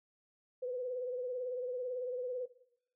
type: tone with vibrato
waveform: sine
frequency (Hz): 500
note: B4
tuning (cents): +21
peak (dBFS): -35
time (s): 0.62-2.46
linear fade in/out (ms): 10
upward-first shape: triangle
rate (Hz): 18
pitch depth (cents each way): 62
effects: noise-tail reverb RT60 0.8 s tail -19 dB re dry